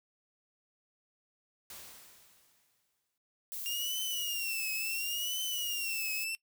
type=noise with exponential decay; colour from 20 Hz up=white; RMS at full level=-46 dBFS; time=1.7-3.18 s; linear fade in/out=2 ms; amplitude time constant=320 ms
type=noise; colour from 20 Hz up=violet; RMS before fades=-40 dBFS; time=3.52-6.24 s; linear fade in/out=0 ms
type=tone with vibrato; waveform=sawtooth; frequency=2794 Hz; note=F7; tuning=in tune; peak=-31 dBFS; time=3.66-6.35 s; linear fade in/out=0 ms; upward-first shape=triangle; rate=0.71 Hz; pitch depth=160 cents each way
effects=noise-tail reverb RT60 0.1 s tail -21 dB re dry